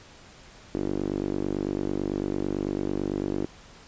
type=tone with band-pass filter; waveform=sawtooth; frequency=49 Hz; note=G1; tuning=in tune; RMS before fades=-29 dBFS; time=0.74-3.46 s; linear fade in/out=10 ms; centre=330 Hz; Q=3.1; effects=pink hiss -50 dBFS RMS until 3.87 s + resampled to 16000 Hz